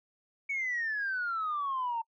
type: exponential sweep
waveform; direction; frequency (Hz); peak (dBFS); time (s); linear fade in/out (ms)
sine; down; 2251 to 900; -29; 0.49-2.02; 10
effects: noise-tail reverb RT60 0.1 s tail -26 dB re dry + tanh soft clip ceiling -26 dBFS